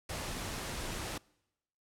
pink noise, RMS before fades -39 dBFS, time 0.09-1.18 s, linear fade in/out 5 ms, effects noise-tail reverb RT60 0.9 s tail -25 dB re dry + low-pass 11000 Hz 12 dB/octave

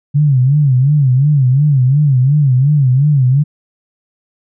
sine tone with vibrato, 137.6 Hz, C#3, 12 cents flat, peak -7 dBFS, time 0.14-3.44 s, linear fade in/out 20 ms, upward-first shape sine, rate 2.8 Hz, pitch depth 160 cents each way, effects none

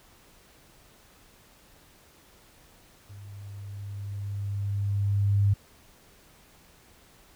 sine tone with level ramp, 100.5 Hz, G2, 44 cents sharp, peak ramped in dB -42 to -18 dBFS, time 3.09-5.54 s, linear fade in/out 10 ms, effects pink hiss -57 dBFS RMS until 7.35 s

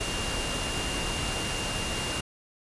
sine tone in noise, 2801 Hz, F7, 4 cents sharp, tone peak -35 dBFS, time 0-2.21 s, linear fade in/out 10 ms, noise pink, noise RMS -31 dBFS, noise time 0-2.21 s, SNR -7 dB, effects resampled to 24000 Hz

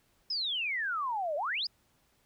sine exponential two-way sweep, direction down then up, 5260 to 564 to 5260 Hz, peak -30 dBFS, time 0.3-1.67 s, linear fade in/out 5 ms, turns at 1.36 s, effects pink hiss -70 dBFS RMS until 2.25 s

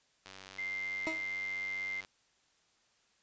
click train, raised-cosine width 0.2 ms, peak -31 dBFS, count 172, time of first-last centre 0.26-2.049 s, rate 95.6 Hz
sine tone, 2093 Hz, C7, in tune, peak -35 dBFS, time 0.58-2.01 s, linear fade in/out 10 ms
20% pulse tone with exponential decay, 320 Hz, D#4, 49 cents sharp, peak -26 dBFS, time 1.07-1.26 s, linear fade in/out 0 ms, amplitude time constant 41 ms
effects white hiss -71 dBFS RMS until 3.22 s + resampled to 16000 Hz

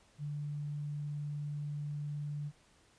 sine tone, 146.83 Hz, D3, in tune, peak -36 dBFS, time 0.18-2.52 s, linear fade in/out 50 ms, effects pink hiss -66 dBFS RMS until 2.98 s + resampled to 22050 Hz

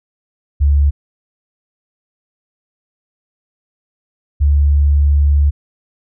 sine tone pair in turn, 71.5 / 72.04 Hz, D2 / D2, -46 / -33 cents, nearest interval unison, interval 13 cents, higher second, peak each -8 dBFS, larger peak neither, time 0.6-0.91 / 4.4-5.51 s, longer second, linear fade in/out 20 ms, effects none

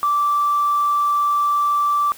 triangle tone with tanh clipping, 1167 Hz, D6, 11 cents flat, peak -15 dBFS, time 0.03-2.12 s, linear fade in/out 0 ms, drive 4 dB, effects white hiss -42 dBFS RMS until 2.17 s

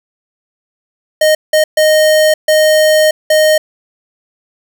square tone bursts at uneven times, 619 Hz, D#5, 9 cents flat, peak -7 dBFS, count 5, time 1.21-1.35 / 1.53-1.64 / 1.77-2.34 / 2.48-3.11 / 3.3-3.58 s, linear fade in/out 5 ms, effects none

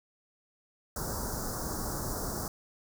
pink band-stop noise, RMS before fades -35 dBFS, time 0.96-2.48 s, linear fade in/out 2 ms, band 1500 to 4900 Hz, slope 48 dB/octave, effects none

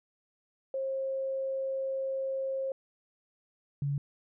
sine tone pair in turn, 535 / 141.7 Hz, C5 / C#3, +38 / +38 cents, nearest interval octave + major seventh, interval 2300 cents, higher first, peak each -30 / -28 dBFS, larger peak second, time 0.74-2.72 / 3.82-3.98 s, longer first, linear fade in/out 2 ms, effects none

